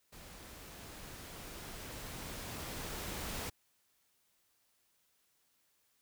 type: noise with level ramp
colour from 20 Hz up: pink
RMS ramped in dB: -53 to -40 dBFS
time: 0.12-3.5 s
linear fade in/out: 10 ms
effects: white hiss -75 dBFS RMS until 6.01 s